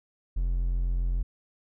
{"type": "tone", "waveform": "triangle", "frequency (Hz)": 43.65, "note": "F1", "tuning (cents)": 0, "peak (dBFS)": -22, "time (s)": [0.36, 1.23], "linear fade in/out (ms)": 10, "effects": []}